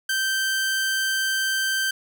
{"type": "tone", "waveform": "sawtooth", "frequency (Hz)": 1559, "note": "G6", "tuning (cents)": -10, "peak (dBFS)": -18, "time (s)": [0.09, 1.91], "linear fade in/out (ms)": 5, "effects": []}